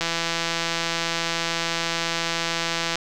click train, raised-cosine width 0.2 ms, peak -7 dBFS, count 493, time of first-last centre 0.01-2.956 s, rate 167 Hz, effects none

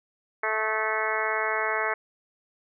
harmonic tone with a mistuned harmonic, 218.1 Hz, A3, 15 cents flat, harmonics 2 / 3 / 4 / 5 / 6 / 7 / 8 / 9 / 10, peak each -33 / -33 / -33 / -33 / -33 / -33 / -33 / -33 / -33 dBFS, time 0.43-1.94 s, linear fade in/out 5 ms, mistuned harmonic 6, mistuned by -16 cents, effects none

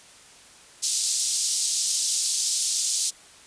white band-pass noise, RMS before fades -25 dBFS, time 0.82-3.11 s, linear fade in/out 20 ms, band 4300 to 9200 Hz, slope 24 dB/octave, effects white hiss -50 dBFS RMS until 3.46 s + resampled to 22050 Hz

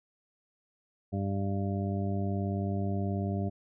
harmonic tone, 98.6 Hz, G2, 11 cents sharp, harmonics 1 / 2 / 3 / 4 / 6 / 7, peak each -31 / -33 / -40 / -40 / -43 / -41 dBFS, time 1.12-3.5 s, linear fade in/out 20 ms, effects none

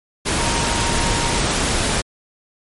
sine tone in noise, 932.3 Hz, A#5, in tune, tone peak -26 dBFS, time 0.39-1.39 s, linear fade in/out 20 ms, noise pink, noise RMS -19 dBFS, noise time 0.25-2.02 s, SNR -10 dB, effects MP3 48 kbps

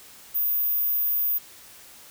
sine tone, 14917 Hz, A#9, in tune, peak -21 dBFS, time 0.34-1.39 s, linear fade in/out 20 ms, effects white hiss -48 dBFS RMS until 2.1 s

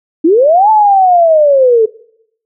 sine linear two-way sweep, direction up then down, 298.1 to 880 to 428.9 Hz, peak -4 dBFS, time 0.24-1.86 s, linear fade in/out 10 ms, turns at 0.7 s, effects noise-tail reverb RT60 0.7 s tail -21 dB re dry

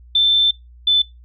sine tone pair in turn, 3546 / 3517 Hz, A7 / A7, +13 / -1 cents, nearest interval unison, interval 14 cents, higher first, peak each -11 / -11 dBFS, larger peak neither, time 0.15-0.51 / 0.87-1.02 s, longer first, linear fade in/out 5 ms, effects noise-tail reverb RT60 0.2 s tail -22 dB re dry + added 60 Hz sine -41 dBFS peak until 1.24 s

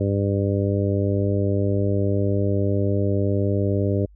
harmonic tone, 99.8 Hz, G2, 32 cents sharp, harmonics 1 / 2 / 3 / 4 / 5 / 6, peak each -21 / -27 / -27 / -27 / -29 / -30 dBFS, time 0-4.06 s, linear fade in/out 10 ms, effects added 50 Hz sine -46 dBFS peak until 4.15 s

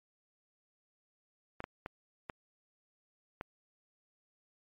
clicks, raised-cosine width 0.5 ms, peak -24 dBFS, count 5, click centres 1.604 / 1.641 / 1.861 / 2.298 / 3.411 s, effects MP3 64 kbps

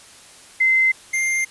sine / square tone pair in turn, 2068 / 2104 Hz, C7 / C7, -21 / +9 cents, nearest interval unison, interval 30 cents, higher second, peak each -13 / -19 dBFS, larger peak first, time 0.6-0.92 / 1.13-1.45 s, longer neither, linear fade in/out 10 ms, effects white hiss -45 dBFS RMS until 1.5 s + resampled to 24000 Hz

